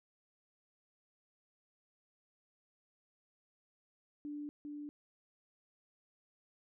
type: tone with echo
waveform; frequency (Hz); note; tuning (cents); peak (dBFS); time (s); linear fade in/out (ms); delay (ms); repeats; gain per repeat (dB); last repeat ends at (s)
sine; 293.7; D4; 0; -40; 4.25-4.49; 0; 400; 1; -2; 4.89
effects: none